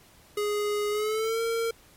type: tone with pitch glide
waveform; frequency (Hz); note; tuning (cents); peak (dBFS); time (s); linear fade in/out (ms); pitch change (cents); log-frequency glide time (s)
square; 415.3 to 458.2; G#4 to A#4; 0 to -30; -26; 0.37-1.71; 5; +170; 0.9-1.41
effects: pink hiss -56 dBFS RMS until 1.96 s + MP3 64 kbps

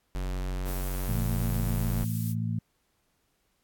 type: tone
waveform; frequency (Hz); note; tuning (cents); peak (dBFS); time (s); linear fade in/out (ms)
square; 46.25; F#1; 0; -30; 0.15-2.04; 0
type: noise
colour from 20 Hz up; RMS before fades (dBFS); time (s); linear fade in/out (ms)
violet; -40; 0.64-2.35; 50
type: harmonic tone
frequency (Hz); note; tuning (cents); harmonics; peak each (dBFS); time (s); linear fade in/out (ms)
55.9; A1; +28; 2 / 3 / 4; -29 / -33 / -35; 1.08-2.59; 5
effects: pink hiss -73 dBFS RMS until 3.63 s + AAC 64 kbps

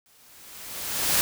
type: noise with exponential growth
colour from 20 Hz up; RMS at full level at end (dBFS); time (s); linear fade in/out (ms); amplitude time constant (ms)
white; -20; 0.06-1.21; 0; 250
effects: none

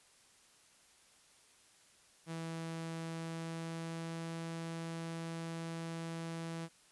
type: tone with pitch glide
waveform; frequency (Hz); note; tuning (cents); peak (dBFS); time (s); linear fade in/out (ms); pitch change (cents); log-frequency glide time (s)
sawtooth; 164.1 to 165.24; E3 to E3; -8 to +4; -36; 2.26-6.69; 50; +12; 3.05-4.33
effects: white hiss -65 dBFS RMS until 6.91 s + resampled to 24000 Hz

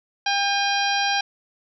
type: harmonic tone with a mistuned harmonic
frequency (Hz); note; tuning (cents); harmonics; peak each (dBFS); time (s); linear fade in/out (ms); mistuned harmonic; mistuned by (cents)
800; G5; +35; 1 / 2 / 3 / 4 / 5 / 6 / 7; -23 / -26 / -28 / -29 / -30 / -31 / -31; 0.26-1.21; 5; 3; +43
effects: none

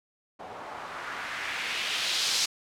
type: noise with low-pass filter sweep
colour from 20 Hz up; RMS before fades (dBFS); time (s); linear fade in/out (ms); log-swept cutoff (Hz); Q
blue; -32; 0.39-2.46; 10; 700 to 5200; 1.6
effects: none

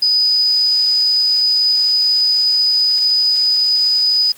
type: tone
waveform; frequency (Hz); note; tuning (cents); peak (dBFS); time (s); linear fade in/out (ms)
sine; 4978; D#8; 0; -10; 0.02-4.32; 5
effects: white hiss -42 dBFS RMS until 4.37 s + Opus 24 kbps

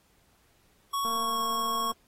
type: tone with pitch glide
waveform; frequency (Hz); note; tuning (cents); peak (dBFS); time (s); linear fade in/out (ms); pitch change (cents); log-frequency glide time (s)
square; 1113 to 1100.9; C#6 to C#6; +7 to -12; -28; 0.93-1.92; 10; -19; 1.14-1.39
type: click train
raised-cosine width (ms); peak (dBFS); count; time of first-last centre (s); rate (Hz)
1; -28; 201; 1.05-1.92; 230
effects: pink hiss -66 dBFS RMS until 2.07 s + AAC 48 kbps

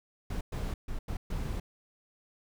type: noise bursts at uneven times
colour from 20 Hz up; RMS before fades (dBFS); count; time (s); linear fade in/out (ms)
brown; -34; 5; 0.3-0.41 / 0.52-0.74 / 0.88-0.99 / 1.08-1.17 / 1.3-1.6; 5
effects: none

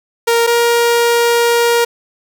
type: tone pair in turn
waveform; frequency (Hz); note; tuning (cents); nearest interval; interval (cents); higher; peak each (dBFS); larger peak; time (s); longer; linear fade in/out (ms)
sawtooth; 466.2 / 471.3; A#4 / A#4; 0 / +19; unison; 19; second; -6; neither; 0.27-0.47 / 0.47-1.85; second; 10
effects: none

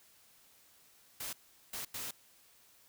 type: noise bursts at uneven times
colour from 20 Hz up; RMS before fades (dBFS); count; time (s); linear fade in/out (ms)
white; -41; 3; 1.2-1.33 / 1.73-1.85 / 1.94-2.11; 5
effects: white hiss -64 dBFS RMS until 2.88 s

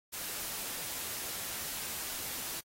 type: noise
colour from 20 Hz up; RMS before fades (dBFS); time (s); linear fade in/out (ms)
white; -39; 0.12-2.61; 20
effects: AAC 48 kbps

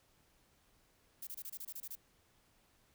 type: noise bursts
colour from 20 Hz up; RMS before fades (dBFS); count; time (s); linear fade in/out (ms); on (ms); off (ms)
violet; -45; 10; 1.22-1.954; 5; 50; 26
effects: pink hiss -71 dBFS RMS until 2.94 s

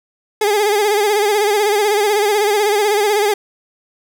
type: tone with vibrato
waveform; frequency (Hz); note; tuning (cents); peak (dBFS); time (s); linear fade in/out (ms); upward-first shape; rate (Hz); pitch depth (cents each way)
30% pulse; 415.3; G#4; 0; -10; 0.41-3.34; 5; sine; 16; 70
effects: none

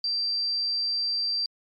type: tone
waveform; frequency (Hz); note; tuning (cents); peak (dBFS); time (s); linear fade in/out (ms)
sine; 4699; D8; 0; -24; 0.04-1.46; 2
effects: MP3 48 kbps

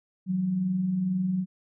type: tone pair together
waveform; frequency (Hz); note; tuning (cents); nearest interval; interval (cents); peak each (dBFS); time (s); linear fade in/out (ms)
sine; 163.6 / 185.75; E3 / F#3; -13 / +7; major second; 220; -36 / -24; 0.26-1.46; 50
effects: none

